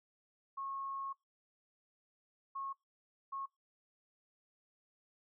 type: tone bursts at uneven times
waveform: sine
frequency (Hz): 1091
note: C#6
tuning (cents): -28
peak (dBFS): -39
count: 3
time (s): 0.57-1.13 / 2.55-2.73 / 3.32-3.46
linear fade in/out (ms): 10
effects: noise-tail reverb RT60 0.2 s tail -23 dB re dry